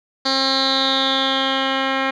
10% pulse tone with low-pass filter sweep, 267.7 Hz, C4, 40 cents sharp, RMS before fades -19 dBFS, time 0.25-2.11 s, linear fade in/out 10 ms, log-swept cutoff 4600 to 2600 Hz, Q 7.8, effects none

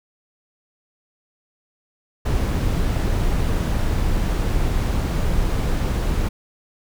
brown noise, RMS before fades -20 dBFS, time 2.25-6.29 s, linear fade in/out 10 ms, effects none

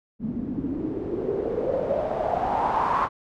white noise with low-pass filter sweep, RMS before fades -26 dBFS, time 0.19-3.09 s, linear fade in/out 50 ms, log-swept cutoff 220 to 1100 Hz, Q 6.3, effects none

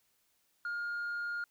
sine tone, 1417 Hz, F6, 25 cents sharp, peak -32 dBFS, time 0.65-1.44 s, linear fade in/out 2 ms, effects tanh soft clip ceiling -33 dBFS + white hiss -74 dBFS RMS until 1.5 s

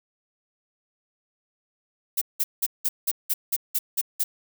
violet noise bursts, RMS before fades -23 dBFS, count 10, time 2.17-4.24 s, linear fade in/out 10 ms, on 45 ms, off 180 ms, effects none

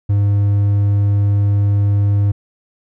triangle tone, 101.4 Hz, G#2, 41 cents flat, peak -9 dBFS, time 0.09-2.32 s, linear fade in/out 10 ms, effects none

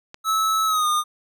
click, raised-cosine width 0.2 ms, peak -20 dBFS, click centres 0.144 s
square tone with pitch glide, 1300 to 1220 Hz, E6 to D#6, -24 to -34 cents, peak -19 dBFS, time 0.24-1.04 s, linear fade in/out 50 ms, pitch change -110 cents, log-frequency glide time 0.66-0.87 s
effects none

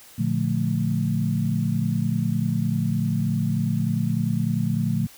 sine chord, Bb major seventh, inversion none, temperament equal with one note detuned, 116.54 / 146.83 / 176.64 / 220 Hz, Bb2 / D3 / F3 / A3, 0 / 0 / +20 / 0 cents, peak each -26 dBFS, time 0.18-5.07 s, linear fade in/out 10 ms, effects white hiss -48 dBFS RMS until 5.17 s

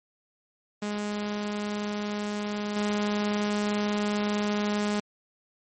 sawtooth tone with level steps, 207.7 Hz, G#3, in tune, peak -25 / -21 dBFS, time 0.82-5 s, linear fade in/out 5 ms, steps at 2.76 s, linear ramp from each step 5 ms, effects MP3 32 kbps

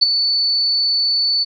sine tone with ADSR envelope, 4482 Hz, C#8, 18 cents sharp, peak -5 dBFS, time 0.01-1.45 s, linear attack 19 ms, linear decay 13 ms, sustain -9 dB, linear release 25 ms, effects none

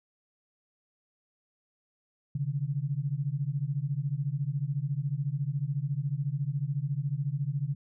sine beating tone pair, 134.3 / 148.3 Hz, C3 / D3, +46 / +17 cents, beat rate 14 Hz, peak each -31 dBFS, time 2.35-7.75 s, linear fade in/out 5 ms, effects none

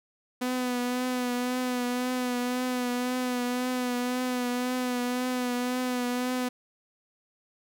sawtooth tone with vibrato, 249 Hz, B3, 14 cents sharp, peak -23 dBFS, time 0.41-6.49 s, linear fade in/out 10 ms, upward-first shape triangle, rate 1.9 Hz, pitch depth 34 cents each way, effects none

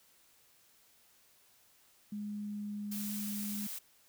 sine tone with pitch glide, 207.7 to 206.4 Hz, G#3 to G#3, 0 to -10 cents, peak -37 dBFS, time 2.12-3.67 s, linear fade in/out 5 ms, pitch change -10 cents, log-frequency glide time 2.22-2.9 s
blue noise, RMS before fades -42 dBFS, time 2.91-3.79 s, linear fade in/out 10 ms
effects white hiss -66 dBFS RMS until 4.08 s

